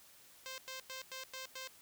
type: tone bursts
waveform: 5% pulse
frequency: 523.3 Hz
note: C5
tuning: in tune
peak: -32 dBFS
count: 6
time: 0.46-1.675 s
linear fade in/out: 0 ms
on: 120 ms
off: 99 ms
effects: white hiss -61 dBFS RMS until 1.81 s